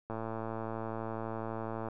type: click train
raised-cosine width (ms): 1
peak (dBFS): -24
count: 201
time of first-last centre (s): 0.1-1.886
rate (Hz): 112
effects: none